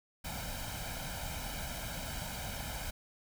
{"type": "noise with comb filter", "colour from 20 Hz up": "pink", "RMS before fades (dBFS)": -40, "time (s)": [0.24, 2.91], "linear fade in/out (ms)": 10, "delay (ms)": 1.3, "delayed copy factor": 0.75, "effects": []}